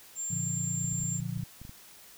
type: tone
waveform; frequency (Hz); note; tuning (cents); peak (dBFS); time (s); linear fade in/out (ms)
sine; 7340; A#8; -28; -32; 0.15-1.21; 50
type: chord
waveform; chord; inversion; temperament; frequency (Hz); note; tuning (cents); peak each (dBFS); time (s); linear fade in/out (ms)
sine; Bb major; none; just; 116.54 / 145.68 / 174.81; Bb2 / D3 / F3; 0 / -14 / +2; -36; 0.3-1.44; 10
type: clicks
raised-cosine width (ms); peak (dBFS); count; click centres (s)
5; -33; 10; 0.844 / 0.929 / 1.003 / 1.037 / 1.201 / 1.374 / 1.436 / 1.616 / 1.651 / 1.694
effects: white hiss -53 dBFS RMS until 2.17 s